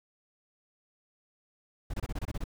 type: noise bursts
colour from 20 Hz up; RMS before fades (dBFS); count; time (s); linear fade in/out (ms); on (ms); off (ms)
brown; -33; 9; 1.9-2.441; 5; 37; 26
effects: none